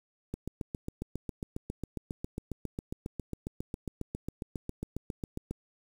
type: click train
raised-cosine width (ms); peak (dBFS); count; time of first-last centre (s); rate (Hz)
3; -22; 39; 0.34-5.51; 7.35
effects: 8-bit